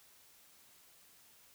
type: silence
effects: white hiss -63 dBFS RMS until 1.54 s